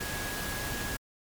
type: tone in noise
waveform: sine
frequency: 1661.2 Hz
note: G#6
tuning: in tune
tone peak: -39 dBFS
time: 0-0.97 s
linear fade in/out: 10 ms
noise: pink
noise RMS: -35 dBFS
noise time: 0-0.97 s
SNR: -7 dB
effects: MP3 96 kbps